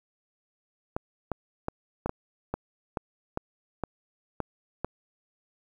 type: clicks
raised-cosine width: 1 ms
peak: -15 dBFS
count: 11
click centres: 0.965 / 1.317 / 1.684 / 2.06 / 2.094 / 2.54 / 2.972 / 3.374 / 3.837 / 4.403 / 4.846 s
effects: 9-bit